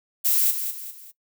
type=noise with echo; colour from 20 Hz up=violet; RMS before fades=-20 dBFS; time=0.24-0.52 s; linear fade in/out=20 ms; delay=200 ms; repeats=3; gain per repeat=-8 dB; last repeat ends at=1.12 s; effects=noise-tail reverb RT60 0.1 s tail -19 dB re dry